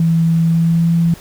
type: tone with pitch glide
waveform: sine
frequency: 164.81 to 167.79 Hz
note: E3 to E3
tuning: 0 to +31 cents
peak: -10 dBFS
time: 0-1.14 s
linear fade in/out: 2 ms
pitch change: +31 cents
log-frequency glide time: 0.44-0.93 s
effects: pink hiss -39 dBFS RMS until 1.2 s